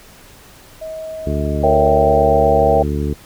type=tone with pitch glide; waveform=sine; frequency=636 to 605.5 Hz; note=D#5 to D#5; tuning=+38 to -47 cents; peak=-25 dBFS; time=0.81-2.23 s; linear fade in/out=10 ms; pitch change=-85 cents; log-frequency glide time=1.43-1.76 s
type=harmonic tone; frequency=72.9 Hz; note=D2; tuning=12 cents flat; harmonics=1 / 2 / 3 / 4 / 5 / 6; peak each=-20 / -23 / -25 / -26 / -27 / -28 dBFS; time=1.26-3.14 s; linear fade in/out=10 ms
type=chord; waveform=sine; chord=A# diminished seventh; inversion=none; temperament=equal; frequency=466.2 / 554.4 / 659.3 / 784 Hz; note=A#4 / C#5 / E5 / G5; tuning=0 / 0 / 0 / 0 cents; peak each=-16 / -17 / -16 / -16 dBFS; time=1.63-2.83 s; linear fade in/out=10 ms
effects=pink hiss -43 dBFS RMS until 3.25 s